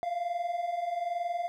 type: tone pair together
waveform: triangle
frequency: 677.9 / 699 Hz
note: E5 / F5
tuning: +48 / +1 cents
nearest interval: minor second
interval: 53 cents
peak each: -34 / -29 dBFS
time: 0.03-1.48 s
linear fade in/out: 0 ms
effects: none